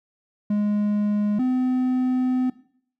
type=tone pair in turn; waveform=triangle; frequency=207.7 / 254.6 Hz; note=G#3 / C4; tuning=0 / -47 cents; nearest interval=major third; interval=353 cents; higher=second; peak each=-17 dBFS; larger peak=neither; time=0.5-1.39 / 1.39-2.5 s; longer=second; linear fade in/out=5 ms; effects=noise-tail reverb RT60 0.6 s tail -18 dB re dry